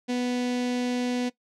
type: tone with notch filter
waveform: sawtooth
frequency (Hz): 246.9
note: B3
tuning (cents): 0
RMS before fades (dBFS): -27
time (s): 0.08-1.3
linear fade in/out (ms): 20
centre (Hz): 1200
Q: 1
effects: noise-tail reverb RT60 0.1 s tail -18 dB re dry + low-pass 6000 Hz 12 dB/octave